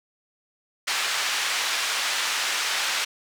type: band-pass noise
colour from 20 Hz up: pink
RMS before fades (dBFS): -26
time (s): 0.87-3.05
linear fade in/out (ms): 10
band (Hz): 1400 to 6400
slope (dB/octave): 12
effects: none